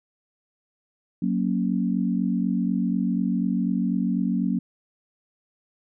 sine chord, F# major, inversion none, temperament equal, 185 / 233.1 / 277.2 Hz, F#3 / A#3 / C#4, 0 / 0 / 0 cents, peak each -24 / -25 / -28 dBFS, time 1.22-4.59 s, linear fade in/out 5 ms, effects none

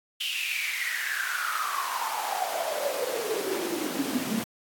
pink noise with high-pass filter sweep, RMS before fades -30 dBFS, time 0.2-4.44 s, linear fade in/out 10 ms, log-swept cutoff 3000 to 210 Hz, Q 9.8, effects AAC 64 kbps

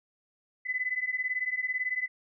sine beating tone pair, 2000 / 2018 Hz, B6 / B6, +21 / +37 cents, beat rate 18 Hz, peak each -32 / -31 dBFS, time 0.65-2.08 s, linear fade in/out 20 ms, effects none

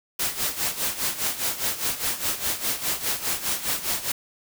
white noise with tremolo, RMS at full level -24 dBFS, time 0.19-4.12 s, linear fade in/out 5 ms, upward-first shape sine, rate 4.9 Hz, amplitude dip 75%, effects none

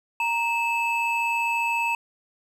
triangle tone pair together, 932.3 / 2613 Hz, A#5 / E7, 0 / -16 cents, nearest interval octave + tritone, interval 1784 cents, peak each -23 dBFS, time 0.2-1.95 s, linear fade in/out 2 ms, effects none

